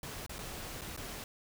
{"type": "noise with dropouts", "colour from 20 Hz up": "pink", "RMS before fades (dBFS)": -43, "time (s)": [0.03, 1.24], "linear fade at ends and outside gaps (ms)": 2, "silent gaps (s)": [[0.264, 0.294], [0.384, 0.389], [0.811, 0.816], [0.965, 0.974]], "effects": []}